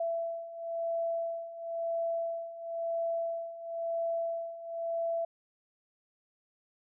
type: beating tone pair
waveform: sine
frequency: 668 / 668.98 Hz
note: E5 / E5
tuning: +23 / +25 cents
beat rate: 0.98 Hz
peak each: -37 / -33 dBFS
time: 0-5.25 s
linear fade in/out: 5 ms
effects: none